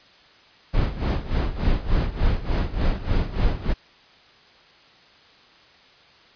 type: noise with tremolo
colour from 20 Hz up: brown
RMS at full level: -19 dBFS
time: 0.73-3.74 s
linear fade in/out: 20 ms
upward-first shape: sine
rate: 3.4 Hz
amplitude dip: 80%
effects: white hiss -52 dBFS RMS until 6.35 s + resampled to 11025 Hz